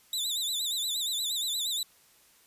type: tone with vibrato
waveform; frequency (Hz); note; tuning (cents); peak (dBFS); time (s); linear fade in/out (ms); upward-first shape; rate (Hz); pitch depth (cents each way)
sawtooth; 3729; A#7; 0; -26; 0.13-1.83; 2; sine; 8.5; 130
effects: white hiss -61 dBFS RMS until 2.46 s + resampled to 32000 Hz